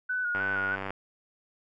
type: tone with vibrato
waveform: sine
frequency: 1469 Hz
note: F#6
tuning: 13 cents flat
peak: -27 dBFS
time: 0.09-0.76 s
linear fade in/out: 10 ms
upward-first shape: square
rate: 3.2 Hz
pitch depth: 33 cents each way
type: click train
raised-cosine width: 0.5 ms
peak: -19 dBFS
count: 55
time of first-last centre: 0.35-0.906 s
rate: 97.2 Hz
effects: none